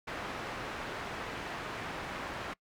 white low-pass noise, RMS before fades -40 dBFS, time 0.07-2.54 s, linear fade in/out 10 ms, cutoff 1700 Hz, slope 12 dB/octave, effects noise-tail reverb RT60 0.1 s tail -24 dB re dry

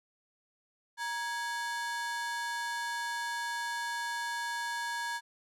45% pulse ring-modulated tone, 1300 Hz, E6, 24 cents flat, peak -30 dBFS, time 0.97-5.21 s, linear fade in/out 50 ms, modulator 359 Hz, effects low-pass 11000 Hz 12 dB/octave

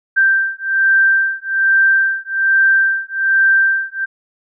sine beating tone pair, 1569 / 1570.2 Hz, G6 / G6, +1 / +2 cents, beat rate 1.2 Hz, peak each -14 dBFS, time 0.16-4.06 s, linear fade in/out 20 ms, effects none

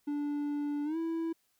triangle tone with pitch glide, 291.2 to 328.8 Hz, D4 to E4, -15 to -4 cents, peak -29 dBFS, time 0.07-1.33 s, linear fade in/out 10 ms, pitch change +211 cents, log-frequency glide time 0.84-0.97 s, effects white hiss -74 dBFS RMS until 1.59 s

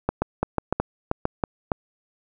clicks, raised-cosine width 1 ms, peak -7 dBFS, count 10, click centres 0.09 / 0.22 / 0.43 / 0.583 / 0.726 / 0.8 / 1.114 / 1.254 / 1.438 / 1.718 s, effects none

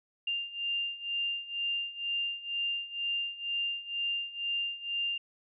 sine beating tone pair, 2794 / 2796.1 Hz, F7 / F7, 0 / +1 cents, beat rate 2.1 Hz, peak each -36 / -33 dBFS, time 0.27-5.18 s, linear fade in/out 5 ms, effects none

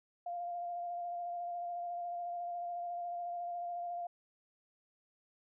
sine tone with vibrato, 698.5 Hz, F5, in tune, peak -37 dBFS, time 0.26-4.07 s, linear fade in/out 5 ms, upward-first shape square, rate 14 Hz, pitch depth 15 cents each way, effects none

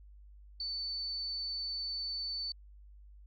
sine tone, 4510 Hz, C#8, 29 cents sharp, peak -35 dBFS, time 0.6-2.52 s, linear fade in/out 2 ms, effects added 50 Hz sine -52 dBFS peak until 3.26 s + AAC 48 kbps

